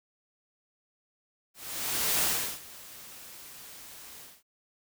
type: noise with ADSR envelope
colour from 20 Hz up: white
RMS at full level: -26 dBFS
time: 1.54-4.43 s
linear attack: 680 ms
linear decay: 370 ms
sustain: -21 dB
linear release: 220 ms
effects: none